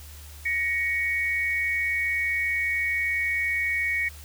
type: tone pair together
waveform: sine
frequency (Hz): 1890 / 2230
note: A#6 / C#7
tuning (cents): +23 / +10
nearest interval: minor third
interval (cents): 287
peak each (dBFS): -27 / -25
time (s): 0.45-4.09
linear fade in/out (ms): 10
effects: added 74 Hz sine -42 dBFS peak until 4.24 s + white hiss -48 dBFS RMS until 4.24 s